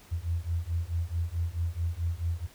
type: beating tone pair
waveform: sine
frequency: 82.41 / 87.01 Hz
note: E2 / F2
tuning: 0 / -6 cents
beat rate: 4.6 Hz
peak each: -31 dBFS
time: 0.11-2.47 s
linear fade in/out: 20 ms
effects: pink hiss -55 dBFS RMS until 2.54 s